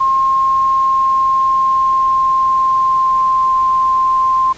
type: tone with pitch glide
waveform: sine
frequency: 1067 to 1048.7 Hz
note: C6 to C6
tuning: +34 to +4 cents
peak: -10 dBFS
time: 0-4.53 s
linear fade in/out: 10 ms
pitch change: -30 cents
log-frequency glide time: 0.65-3.53 s
effects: pink hiss -38 dBFS RMS until 4.57 s + resampled to 16000 Hz